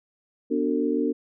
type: chord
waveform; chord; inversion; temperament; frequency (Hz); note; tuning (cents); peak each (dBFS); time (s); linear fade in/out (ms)
sine; B minor seventh; none; equal with one note detuned; 246.9 / 293.7 / 370 / 450.8; B3 / D4 / F#4 / A4; 0 / 0 / 0 / +42; -27 / -25 / -30 / -27; 0.5-1.13; 20
effects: none